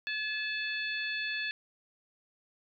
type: harmonic tone with a mistuned harmonic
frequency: 870 Hz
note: A5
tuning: 20 cents flat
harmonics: 2 / 3 / 4 / 5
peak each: -35 / -36 / -41 / -42 dBFS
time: 0.07-1.51 s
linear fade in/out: 0 ms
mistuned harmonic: 2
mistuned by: -27 cents
effects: none